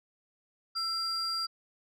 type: tone pair together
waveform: sine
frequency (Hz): 1339 / 4768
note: E6 / D8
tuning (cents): +27 / +25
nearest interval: octave + minor seventh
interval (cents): 2198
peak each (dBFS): -34 / -29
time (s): 0.75-1.47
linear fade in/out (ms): 20
effects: tanh soft clip ceiling -27 dBFS